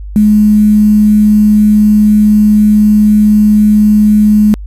sine tone with quantisation, 211 Hz, G#3, 28 cents sharp, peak -3 dBFS, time 0.16-4.54 s, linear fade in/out 0 ms, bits 5, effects added 50 Hz sine -21 dBFS peak until 4.66 s + resampled to 32000 Hz

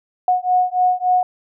sine beating tone pair, 728 / 731.5 Hz, F#5 / F#5, -28 / -20 cents, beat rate 3.5 Hz, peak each -17 dBFS, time 0.28-1.23 s, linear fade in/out 2 ms, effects none

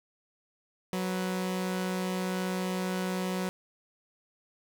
sawtooth tone pair together, 185 / 493.9 Hz, F#3 / B4, 0 / 0 cents, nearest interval octave + perfect fourth, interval 1700 cents, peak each -26 / -35 dBFS, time 0.93-3.49 s, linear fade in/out 0 ms, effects none

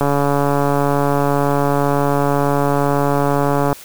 click train, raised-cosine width 1 ms, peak -3 dBFS, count 529, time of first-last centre 0.01-3.728 s, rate 142 Hz, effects white hiss -38 dBFS RMS until 3.84 s

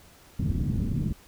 white low-pass noise, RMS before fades -27 dBFS, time 0.39-1.13 s, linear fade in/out 5 ms, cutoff 210 Hz, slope 24 dB/octave, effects pink hiss -54 dBFS RMS until 1.27 s

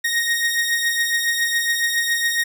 sawtooth beating tone pair, 1864.7 / 1871.9 Hz, A#6 / A#6, 0 / +7 cents, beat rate 7.2 Hz, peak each -16 / -21 dBFS, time 0.04-2.44 s, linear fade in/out 10 ms, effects none

